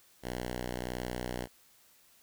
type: tone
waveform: 5% pulse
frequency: 61.5 Hz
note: B1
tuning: 7 cents flat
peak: -24 dBFS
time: 0.22-1.48 s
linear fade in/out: 50 ms
effects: white hiss -63 dBFS RMS until 2.22 s